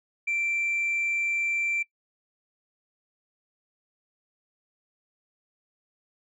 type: tone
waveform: sine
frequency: 2349 Hz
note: D7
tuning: in tune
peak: -23 dBFS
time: 0.27-1.83 s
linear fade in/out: 10 ms
effects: noise-tail reverb RT60 0.1 s tail -23 dB re dry + tanh soft clip ceiling -22 dBFS